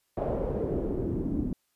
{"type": "noise with low-pass filter sweep", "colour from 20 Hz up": "pink", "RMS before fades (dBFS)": -30, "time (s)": [0.17, 1.53], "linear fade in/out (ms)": 2, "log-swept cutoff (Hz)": [640, 250], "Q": 3.2, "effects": ["white hiss -74 dBFS RMS until 1.75 s", "resampled to 32000 Hz"]}